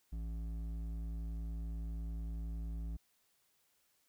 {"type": "tone with hard clipping", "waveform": "sine", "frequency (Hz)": 55.6, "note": "A1", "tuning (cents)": 19, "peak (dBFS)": -40, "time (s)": [0.12, 2.97], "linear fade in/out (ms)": 10, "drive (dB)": 9, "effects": ["white hiss -75 dBFS RMS until 4.08 s"]}